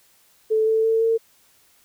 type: tone with pitch steps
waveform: sine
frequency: 437.9 / 443 / 448.1 / 453.3 Hz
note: A4 / A4 / A4 / A#4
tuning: -8 / +12 / +32 / -48 cents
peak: -16 dBFS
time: 0.5-1.18 s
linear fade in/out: 20 ms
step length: 170 ms
effects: white hiss -58 dBFS RMS until 1.84 s